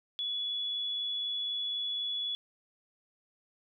sine tone with amplitude modulation, 3404 Hz, G#7, 42 cents sharp, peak -30 dBFS, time 0.19-2.35 s, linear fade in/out 0 ms, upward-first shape sine, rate 104 Hz, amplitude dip 30%, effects none

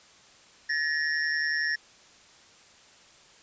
square ring-modulated tone, 1805 Hz, A6, 44 cents sharp, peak -23 dBFS, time 0.69-1.76 s, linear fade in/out 10 ms, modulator 75.6 Hz, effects white hiss -55 dBFS RMS until 3.42 s + resampled to 16000 Hz

